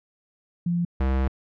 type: tone pair in turn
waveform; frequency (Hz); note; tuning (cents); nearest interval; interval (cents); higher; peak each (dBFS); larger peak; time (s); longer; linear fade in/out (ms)
sine / square; 173 / 65.92; F3 / C2; -16 / +14; octave + perfect fourth; 1670; first; -21; neither; 0.66-0.85 / 1-1.28; second; 5
effects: low-pass 2000 Hz 12 dB/octave